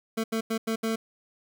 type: tone bursts at uneven times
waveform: 25% pulse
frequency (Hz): 223.8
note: A3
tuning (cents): +30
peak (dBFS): -22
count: 5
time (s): 0.17-0.24 / 0.32-0.41 / 0.5-0.58 / 0.67-0.76 / 0.83-0.96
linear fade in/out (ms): 10
effects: none